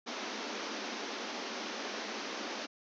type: band-pass noise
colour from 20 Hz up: pink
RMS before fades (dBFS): -40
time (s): 0.06-2.67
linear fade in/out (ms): 20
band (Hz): 210 to 6300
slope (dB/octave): 96
effects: none